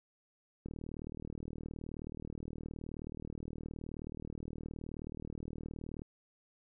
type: click train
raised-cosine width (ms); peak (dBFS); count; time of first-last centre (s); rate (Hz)
3; -30; 210; 0.66-6.019; 39
effects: none